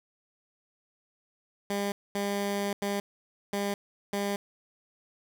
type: tone bursts at uneven times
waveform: 15% pulse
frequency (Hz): 201.3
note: G3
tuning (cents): +46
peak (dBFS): -22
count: 5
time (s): 1.7-1.92 / 2.15-2.73 / 2.82-3 / 3.53-3.74 / 4.13-4.36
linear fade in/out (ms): 2
effects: none